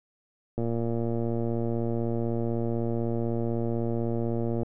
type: click train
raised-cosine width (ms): 2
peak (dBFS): -17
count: 471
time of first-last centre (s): 0.58-4.632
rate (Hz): 116
effects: none